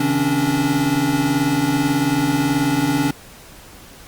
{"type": "tone cluster", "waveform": "square", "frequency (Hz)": [136.2, 158.8, 269.6, 287.9], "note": ["C#3", "D#3", "C#4", "D4"], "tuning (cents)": [-30, 36, -48, -34], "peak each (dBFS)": [-26, -27, -23, -19], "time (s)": [0, 3.11], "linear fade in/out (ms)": 5, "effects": ["pink hiss -42 dBFS RMS until 4.07 s", "Opus 48 kbps"]}